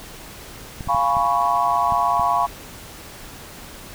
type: clicks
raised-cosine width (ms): 5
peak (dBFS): -18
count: 6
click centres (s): 0.808 / 0.875 / 0.947 / 1.169 / 1.923 / 2.196
type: chord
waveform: sine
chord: C# dominant seventh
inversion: first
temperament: equal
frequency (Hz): 698.5 / 830.6 / 987.8 / 1108.7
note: E#5 / G#5 / B5 / C#6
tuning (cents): 0 / 0 / 0 / 0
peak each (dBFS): -22 / -24 / -21 / -21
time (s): 0.88-2.47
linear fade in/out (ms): 20
effects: pink hiss -39 dBFS RMS until 3.94 s